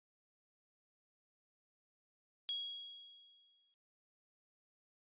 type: tone with exponential decay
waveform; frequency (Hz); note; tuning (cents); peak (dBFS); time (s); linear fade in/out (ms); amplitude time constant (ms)
sine; 3310; G#7; -6; -35; 2.49-3.74; 0; 270
effects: noise-tail reverb RT60 0.3 s tail -25 dB re dry + resampled to 8000 Hz